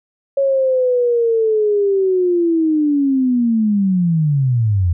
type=linear sweep; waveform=sine; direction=down; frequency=554.4 to 82.41 Hz; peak=-12 dBFS; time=0.37-4.93 s; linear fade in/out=5 ms; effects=none